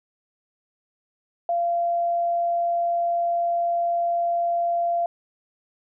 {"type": "tone", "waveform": "sine", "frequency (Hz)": 688, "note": "F5", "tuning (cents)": -26, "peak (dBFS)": -20, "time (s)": [1.49, 5.06], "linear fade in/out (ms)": 2, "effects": []}